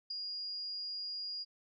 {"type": "tone with ADSR envelope", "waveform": "sine", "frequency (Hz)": 4852, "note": "D#8", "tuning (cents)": -44, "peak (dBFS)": -34, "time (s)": [0.1, 1.45], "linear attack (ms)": 9, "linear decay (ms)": 7, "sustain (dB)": -4, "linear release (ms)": 30, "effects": []}